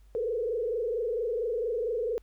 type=tone with frequency modulation; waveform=sine; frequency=462 Hz; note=A#4; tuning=16 cents flat; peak=-27 dBFS; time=0.15-2.18 s; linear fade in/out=0 ms; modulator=24.4 Hz; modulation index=1.6; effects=added 50 Hz sine -53 dBFS peak until 2.22 s + pink hiss -70 dBFS RMS until 2.22 s